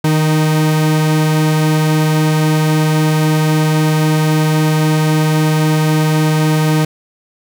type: tone pair together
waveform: 45% pulse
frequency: 155.68 / 307.6 Hz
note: D#3 / D#4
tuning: +1 / -20 cents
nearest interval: octave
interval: 1179 cents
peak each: -11 / -19 dBFS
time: 0.04-6.85 s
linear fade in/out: 5 ms
effects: none